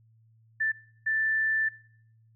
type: tone bursts at uneven times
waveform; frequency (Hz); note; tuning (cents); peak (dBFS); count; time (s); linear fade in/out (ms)
sine; 1766; A6; +6; -24; 2; 0.6-0.72 / 1.06-1.69; 10
effects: noise-tail reverb RT60 0.7 s tail -21 dB re dry + added 112 Hz sine -58 dBFS peak until 2.35 s